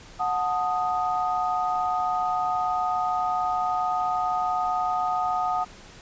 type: chord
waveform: sine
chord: D# diminished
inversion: first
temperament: equal with one note detuned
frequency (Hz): 733.2 / 880 / 1244.5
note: F#5 / A5 / D#6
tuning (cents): -16 / 0 / 0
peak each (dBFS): -25 / -31 / -27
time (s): 0.19-5.65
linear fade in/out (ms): 20
effects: pink hiss -47 dBFS RMS until 6.01 s + resampled to 16000 Hz